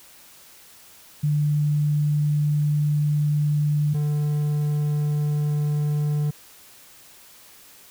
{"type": "tone pair in turn", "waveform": ["sine", "triangle"], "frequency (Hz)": [148.3, 148.3], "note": ["D3", "D3"], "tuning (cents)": [17, 17], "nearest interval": "unison", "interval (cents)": 0, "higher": "neither", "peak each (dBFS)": -18, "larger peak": "neither", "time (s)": [[1.23, 3.94], [3.94, 6.31]], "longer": "first", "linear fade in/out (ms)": 10, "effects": ["white hiss -49 dBFS RMS until 7.9 s"]}